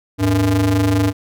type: ring-modulated tone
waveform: square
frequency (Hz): 92.8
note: F#2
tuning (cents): +6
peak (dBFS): -11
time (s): 0.18-1.13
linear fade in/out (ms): 50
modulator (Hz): 198
effects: none